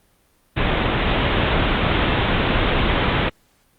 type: low-pass noise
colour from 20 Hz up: pink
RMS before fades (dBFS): -19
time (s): 0.56-3.3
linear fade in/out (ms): 20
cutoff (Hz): 3700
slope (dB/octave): 96
effects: pink hiss -60 dBFS RMS until 3.78 s + Opus 32 kbps